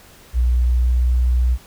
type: tone with pitch glide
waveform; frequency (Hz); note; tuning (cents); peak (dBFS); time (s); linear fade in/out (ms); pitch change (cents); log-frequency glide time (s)
sine; 60.8 to 61.72; B1 to B1; -26 to 0; -13; 0.33-1.58; 50; +26; 0.47-1.12
effects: pink hiss -46 dBFS RMS until 1.66 s